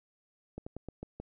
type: slowing click train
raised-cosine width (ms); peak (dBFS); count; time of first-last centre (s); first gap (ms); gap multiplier
2; -27; 6; 0.58-1.2; 85; 1.19
effects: none